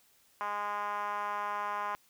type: tone with band-pass filter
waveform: 5% pulse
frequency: 205.9 Hz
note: G#3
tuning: 15 cents flat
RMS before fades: -35 dBFS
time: 0.41-1.95 s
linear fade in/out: 0 ms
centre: 1000 Hz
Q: 3.3
effects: white hiss -66 dBFS RMS until 2.09 s